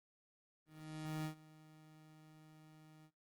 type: tone with ADSR envelope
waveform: 30% pulse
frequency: 155.56 Hz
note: D#3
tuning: in tune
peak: -36 dBFS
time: 0.66-3.11 s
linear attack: 590 ms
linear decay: 96 ms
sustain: -21 dB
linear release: 64 ms
effects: noise-tail reverb RT60 0.2 s tail -20 dB re dry + Opus 24 kbps